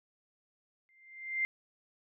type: tone with exponential growth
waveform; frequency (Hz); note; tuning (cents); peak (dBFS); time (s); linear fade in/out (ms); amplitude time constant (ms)
sine; 2093; C7; 0; -26; 0.89-1.45; 0; 120
effects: none

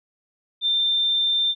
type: tone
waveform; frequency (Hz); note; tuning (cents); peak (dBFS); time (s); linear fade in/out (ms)
sine; 3583; A7; +31; -18; 0.61-1.55; 50
effects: none

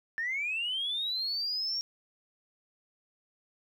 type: linear sweep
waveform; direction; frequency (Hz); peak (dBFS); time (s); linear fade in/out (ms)
sine; up; 1760 to 5588; -29; 0.18-1.81; 0
effects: tanh soft clip ceiling -25 dBFS + 11-bit

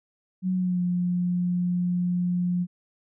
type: tone with pitch glide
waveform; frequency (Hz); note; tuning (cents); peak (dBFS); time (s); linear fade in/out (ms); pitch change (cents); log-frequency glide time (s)
sine; 185 to 177.77; F#3 to F3; 0 to +31; -22; 0.42-2.67; 50; -69; 0.53-0.82
effects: none

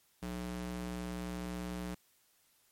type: tone with high-pass filter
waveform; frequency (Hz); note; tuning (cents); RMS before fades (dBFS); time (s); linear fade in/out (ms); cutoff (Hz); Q
square; 60.4; B1; -38; -40; 0.22-1.95; 10; 130; 1.4
effects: white hiss -70 dBFS RMS until 2.71 s + MP3 64 kbps

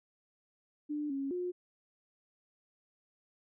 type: tone with pitch steps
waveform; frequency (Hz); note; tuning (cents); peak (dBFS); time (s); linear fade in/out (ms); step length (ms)
sine; 297 / 274.5 / 358.4; D4 / C#4 / F4; +20 / -17 / +45; -33; 0.89-1.52; 20; 210
effects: none

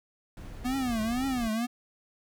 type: noise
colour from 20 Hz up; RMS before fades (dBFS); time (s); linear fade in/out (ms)
brown; -41; 0.37-1.48; 2
type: tone with vibrato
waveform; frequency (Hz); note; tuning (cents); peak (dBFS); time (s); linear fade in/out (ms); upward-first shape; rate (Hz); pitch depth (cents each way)
square; 242.3; B3; -33; -28; 0.64-1.67; 20; triangle; 2; 220
effects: none

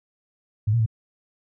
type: tone with pitch steps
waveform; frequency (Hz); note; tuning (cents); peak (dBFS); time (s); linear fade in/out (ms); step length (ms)
sine; 105.7 / 117 / 110.7; G#2 / A#2 / A2; +31 / +7 / +11; -17; 0.67-0.862; 10; 64
effects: none

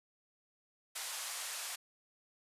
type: band-pass noise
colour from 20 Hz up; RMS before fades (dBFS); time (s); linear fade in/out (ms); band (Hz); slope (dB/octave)
white; -42; 0.95-1.76; 10; 640 to 11000; 24
effects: resampled to 32000 Hz

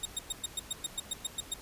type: tone bursts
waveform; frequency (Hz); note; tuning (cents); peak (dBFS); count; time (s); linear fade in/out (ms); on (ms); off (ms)
20% pulse; 3719; A#7; -5; -25; 12; 0.03-1.54; 5; 25; 110
effects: pink hiss -50 dBFS RMS until 1.61 s + resampled to 32000 Hz

